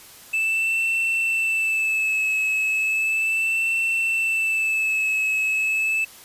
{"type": "tone with vibrato", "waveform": "triangle", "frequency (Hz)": 2632, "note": "E7", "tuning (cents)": -3, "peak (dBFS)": -18, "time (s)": [0.33, 6.05], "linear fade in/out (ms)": 10, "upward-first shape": "sine", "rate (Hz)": 0.35, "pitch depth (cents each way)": 35, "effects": ["white hiss -45 dBFS RMS until 6.24 s", "resampled to 32000 Hz"]}